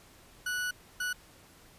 40% pulse tone bursts at uneven times, 1475 Hz, F#6, 6 cents flat, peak -30 dBFS, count 2, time 0.46-0.71 / 1-1.13 s, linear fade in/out 5 ms, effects pink hiss -57 dBFS RMS until 1.78 s + resampled to 32000 Hz

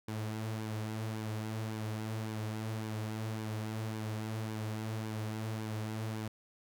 sawtooth tone with flanger, 109.2 Hz, A2, 13 cents flat, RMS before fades -38 dBFS, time 0.08-6.28 s, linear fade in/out 5 ms, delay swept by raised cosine 1.5 to 7.5 ms, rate 1.8 Hz, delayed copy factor -0.5, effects none

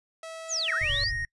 sawtooth tone with pitch glide, 650 to 569.1 Hz, E5 to C#5, -24 to +45 cents, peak -34 dBFS, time 0.23-1.04 s, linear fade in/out 2 ms, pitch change -231 cents, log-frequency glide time 0.8-0.92 s
sine linear two-way sweep, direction down then up, 7350 to 1244.5 to 5280 Hz, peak -26 dBFS, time 0.48-1.12 s, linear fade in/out 50 ms, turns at 0.74 s
triangle tone, 1864.7 Hz, A#6, in tune, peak -28 dBFS, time 0.68-1.25 s, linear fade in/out 2 ms
pink low-pass noise, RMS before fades -35 dBFS, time 0.81-1.25 s, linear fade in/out 5 ms, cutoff 130 Hz, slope 96 dB/octave
effects noise-tail reverb RT60 0.1 s tail -25 dB re dry + resampled to 24000 Hz

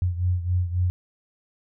sine beating tone pair, 88.9 / 92.6 Hz, F2 / F#2, +31 / +2 cents, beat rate 3.7 Hz, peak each -22 / -27 dBFS, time 0.02-0.9 s, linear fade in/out 0 ms, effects none

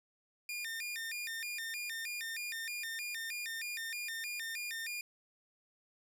sawtooth tone with vibrato, 2096 Hz, C7, 2 cents sharp, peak -35 dBFS, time 0.49-5.01 s, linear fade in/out 2 ms, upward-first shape square, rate 3.2 Hz, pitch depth 250 cents each way, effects none

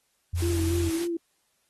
sine tone, 86.2 Hz, F2, 22 cents flat, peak -25 dBFS, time 0.33-0.9 s, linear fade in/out 10 ms
white noise, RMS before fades -37 dBFS, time 0.35-1.08 s, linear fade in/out 50 ms
sine tone with vibrato, 335.7 Hz, E4, 32 cents sharp, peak -26 dBFS, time 0.42-1.17 s, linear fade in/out 5 ms, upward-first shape sine, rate 3.5 Hz, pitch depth 48 cents each way
effects white hiss -71 dBFS RMS until 1.69 s + AAC 32 kbps

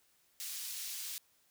pink high-pass noise, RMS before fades -42 dBFS, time 0.4-1.18 s, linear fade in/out 0 ms, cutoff 4200 Hz, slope 12 dB/octave, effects white hiss -71 dBFS RMS until 1.5 s

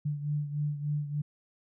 sine beating tone pair, 146.83 / 150.23 Hz, D3 / D3, 0 / +40 cents, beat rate 3.4 Hz, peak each -30 / -36 dBFS, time 0.05-1.22 s, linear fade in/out 10 ms, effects none

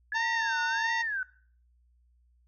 sine tone with vibrato, 1676 Hz, G#6, 15 cents sharp, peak -29 dBFS, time 0.12-1.23 s, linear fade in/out 2 ms, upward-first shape sine, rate 1.5 Hz, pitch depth 240 cents each way
harmonic tone, 910 Hz, A#5, 42 cents flat, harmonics 1 / 2 / 3 / 4 / 5 / 6 / 7, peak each -30 / -36 / -40 / -42 / -44 / -46 / -47 dBFS, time 0.14-1.03 s, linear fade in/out 20 ms
effects noise-tail reverb RT60 0.5 s tail -20 dB re dry + added 60 Hz sine -62 dBFS peak until 2.47 s

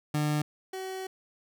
30% pulse tone pair in turn, 150 / 378 Hz, D3 / F#4, +37 / +37 cents, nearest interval octave + major third, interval 1600 cents, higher second, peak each -23 / -32 dBFS, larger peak first, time 0.14-0.42 / 0.73-1.07 s, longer second, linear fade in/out 5 ms, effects none

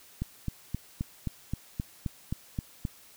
click train, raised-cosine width 5 ms, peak -18 dBFS, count 11, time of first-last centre 0.22-2.852 s, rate 3.8 Hz, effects white hiss -55 dBFS RMS until 3.16 s

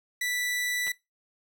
sawtooth tone, 1972 Hz, B6, 3 cents flat, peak -24 dBFS, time 0.21-0.92 s, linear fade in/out 5 ms
clicks, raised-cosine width 0.3 ms, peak -26 dBFS, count 2, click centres 0.868 / 0.88 s
effects noise-tail reverb RT60 0.2 s tail -19 dB re dry

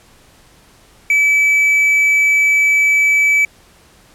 triangle tone, 2300 Hz, D7, 37 cents flat, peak -8 dBFS, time 1.1-3.45 s, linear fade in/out 2 ms, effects pink hiss -48 dBFS RMS until 4.14 s + low-pass 12000 Hz 12 dB/octave

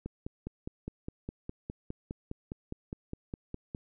click train, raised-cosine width 3 ms, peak -24 dBFS, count 19, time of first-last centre 0.06-3.749 s, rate 4.88 Hz, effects none

